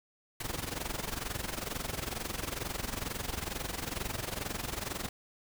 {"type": "noise with amplitude modulation", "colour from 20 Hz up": "pink", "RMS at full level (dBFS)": -34, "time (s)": [0.4, 5.09], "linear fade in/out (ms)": 5, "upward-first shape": "sine", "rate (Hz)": 22.2, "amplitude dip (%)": 80, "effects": []}